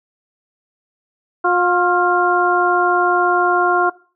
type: harmonic tone with a mistuned harmonic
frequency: 356.4 Hz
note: F4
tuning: 35 cents sharp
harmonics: 1 / 2 / 3 / 4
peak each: -18 / -18 / -18 / -18 dBFS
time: 1.44-3.9 s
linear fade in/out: 10 ms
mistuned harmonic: 4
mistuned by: -40 cents
effects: noise-tail reverb RT60 0.4 s tail -21 dB re dry